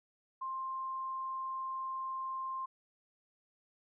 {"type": "tone", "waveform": "sine", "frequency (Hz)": 1054, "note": "C6", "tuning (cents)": 12, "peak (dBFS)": -36, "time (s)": [0.41, 2.66], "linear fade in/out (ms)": 10, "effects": []}